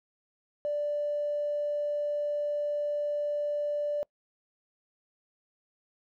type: tone with tanh clipping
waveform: triangle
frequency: 587.3 Hz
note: D5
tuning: in tune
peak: -27 dBFS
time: 0.65-4.03 s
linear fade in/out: 0 ms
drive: 2 dB
effects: noise-tail reverb RT60 0.1 s tail -25 dB re dry